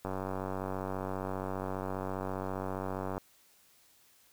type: click train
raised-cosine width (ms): 1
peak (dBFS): -22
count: 298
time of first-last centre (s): 0.05-3.18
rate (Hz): 94.9
effects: white hiss -64 dBFS RMS until 4.32 s